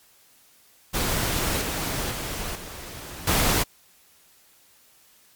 pink noise with level steps, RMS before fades -25 / -28 / -31 / -38 / -21 dBFS, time 0.93-3.64 s, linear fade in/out 20 ms, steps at 1.61 / 2.11 / 2.55 / 3.27 s, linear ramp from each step 5 ms, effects white hiss -57 dBFS RMS until 5.35 s + MP3 96 kbps

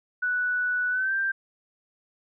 sine tone with pitch glide, 1480 to 1577.1 Hz, F#6 to G6, 0 to +10 cents, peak -23 dBFS, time 0.22-1.32 s, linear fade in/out 10 ms, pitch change +110 cents, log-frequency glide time 0.9-1.14 s, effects none

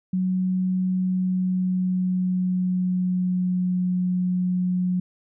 sine tone with pitch glide, 185 to 181.4 Hz, F#3 to F#3, 0 to -34 cents, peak -20 dBFS, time 0.13-5 s, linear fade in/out 5 ms, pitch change -34 cents, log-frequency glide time 0.9-3.84 s, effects none

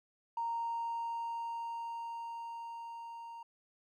triangle tone with level ramp, 928 Hz, A#5, 8 cents flat, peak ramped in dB -29 to -43 dBFS, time 0.37-3.43 s, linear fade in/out 5 ms, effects tanh soft clip ceiling -31 dBFS

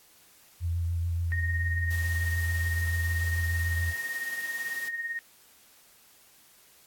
sine tone with vibrato, 85 Hz, F2, 46 cents flat, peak -26 dBFS, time 0.6-3.94 s, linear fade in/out 50 ms, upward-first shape triangle, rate 6.9 Hz, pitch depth 31 cents each way
sine tone with tremolo, 1856 Hz, A#6, 8 cents flat, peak -28 dBFS, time 1.32-5.19 s, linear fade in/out 0 ms, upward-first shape triangle, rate 18 Hz, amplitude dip 65%
white high-pass noise, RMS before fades -43 dBFS, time 1.9-4.89 s, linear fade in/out 10 ms, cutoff 140 Hz, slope 12 dB/octave
effects white hiss -58 dBFS RMS until 6.86 s + AAC 64 kbps

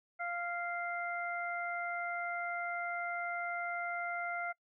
harmonic tone, 696 Hz, F5, 6 cents flat, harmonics 1 / 2 / 3, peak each -39 / -39 / -41 dBFS, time 0.19-4.53 s, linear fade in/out 20 ms, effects noise-tail reverb RT60 0.1 s tail -25 dB re dry

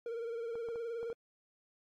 triangle tone with vibrato, 464 Hz, A#4, 8 cents flat, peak -35 dBFS, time 0.06-1.13 s, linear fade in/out 2 ms, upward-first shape sine, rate 19 Hz, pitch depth 49 cents each way
clicks, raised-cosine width 1 ms, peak -37 dBFS, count 5, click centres 0.555 / 0.687 / 0.758 / 1.03 / 1.101 s
effects AAC 64 kbps

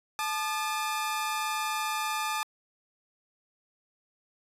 sawtooth tone pair together, 867.9 / 1211 Hz, A5 / D#6, -24 / -47 cents, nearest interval tritone, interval 577 cents, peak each -28 dBFS, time 0.19-2.43 s, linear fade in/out 0 ms, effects resampled to 32000 Hz

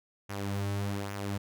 sawtooth tone with flanger, 100.2 Hz, G2, 38 cents sharp, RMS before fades -34 dBFS, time 0.29-1.38 s, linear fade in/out 10 ms, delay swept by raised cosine 0.23 to 4.23 ms, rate 1.2 Hz, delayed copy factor -0.5, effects none

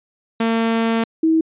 sawtooth / sine tone pair in turn, 227.3 / 321.5 Hz, A#3 / E4, -43 / -43 cents, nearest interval tritone, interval 600 cents, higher second, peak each -12 dBFS, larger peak neither, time 0.4-1.04 / 1.23-1.41 s, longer first, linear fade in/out 5 ms, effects resampled to 8000 Hz

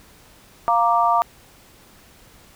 sine chord, Bb major, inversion second, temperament equal, 698.5 / 932.3 / 1174.7 Hz, F5 / Bb5 / D6, 0 / 0 / 0 cents, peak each -19 dBFS, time 0.68-1.22 s, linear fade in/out 0 ms, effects pink hiss -50 dBFS RMS until 2.55 s

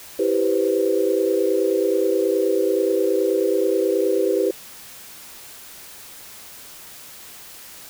sine chord, C major seventh, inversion first, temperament equal, 329.6 / 392 / 493.9 / 523.3 Hz, E4 / G4 / B4 / C5, 0 / 0 / 0 / 0 cents, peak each -24 / -20 / -22 / -26 dBFS, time 0.19-4.51 s, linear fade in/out 5 ms, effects white hiss -41 dBFS RMS until 7.89 s

